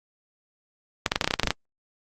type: clicks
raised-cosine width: 0.2 ms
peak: -3 dBFS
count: 12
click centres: 1.062 / 1.119 / 1.159 / 1.212 / 1.244 / 1.276 / 1.309 / 1.339 / 1.397 / 1.433 / 1.473 / 1.506 s
effects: Opus 32 kbps